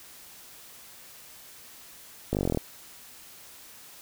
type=slowing click train; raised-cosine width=2 ms; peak=-13 dBFS; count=12; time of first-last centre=2.33-2.573 s; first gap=19 ms; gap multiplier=1.03; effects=white hiss -49 dBFS RMS until 4.01 s